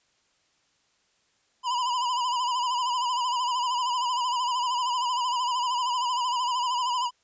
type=tone with vibrato; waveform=square; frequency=987.8 Hz; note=B5; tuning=in tune; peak=-25 dBFS; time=1.63-7.11 s; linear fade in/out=50 ms; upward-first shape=sine; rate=13 Hz; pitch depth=73 cents each way; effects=white hiss -68 dBFS RMS until 7.23 s + resampled to 16000 Hz